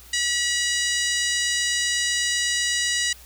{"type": "harmonic tone", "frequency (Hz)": 968, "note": "B5", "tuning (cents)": -35, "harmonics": [2, 3, 4, 5, 6, 7, 8, 9], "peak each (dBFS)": [-26, -28, -29, -30, -31, -31, -32, -33], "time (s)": [0.13, 3.13], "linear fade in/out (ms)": 5, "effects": ["added 60 Hz sine -48 dBFS peak until 3.25 s", "white hiss -48 dBFS RMS until 3.25 s"]}